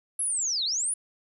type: linear two-way sweep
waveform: sine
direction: down then up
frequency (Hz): 11175 to 3591 to 10170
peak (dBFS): -25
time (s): 0.19-0.94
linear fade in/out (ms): 5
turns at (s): 0.64
effects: none